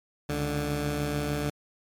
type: tone pair together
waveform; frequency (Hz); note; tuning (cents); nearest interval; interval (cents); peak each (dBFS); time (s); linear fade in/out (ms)
15% pulse; 70.06 / 146.83; C#2 / D3; +19 / 0; octave + minor second; 1281; -27 / -22; 0.29-1.5; 5
effects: MP3 96 kbps